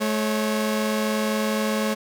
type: tone pair together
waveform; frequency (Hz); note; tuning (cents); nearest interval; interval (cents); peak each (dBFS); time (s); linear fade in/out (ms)
sawtooth; 214.9 / 549.2; A3 / C#5; -41 / -16; octave + major third; 1625; -19 / -23; 0-1.95; 20
effects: none